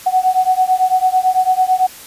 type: beating tone pair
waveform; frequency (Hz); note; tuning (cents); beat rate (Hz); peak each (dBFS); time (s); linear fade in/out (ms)
sine; 740 / 749; F#5 / F#5; 0 / +21; 9; -14; 0.06-1.87; 10
effects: white hiss -36 dBFS RMS until 2.06 s + resampled to 32000 Hz